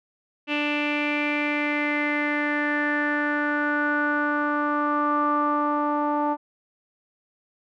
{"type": "tone with low-pass filter sweep", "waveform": "sawtooth", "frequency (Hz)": 294.6, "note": "D4", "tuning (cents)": 6, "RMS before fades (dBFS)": -24, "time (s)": [0.47, 6.37], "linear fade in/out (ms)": 50, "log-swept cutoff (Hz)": [2700, 980], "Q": 7, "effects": []}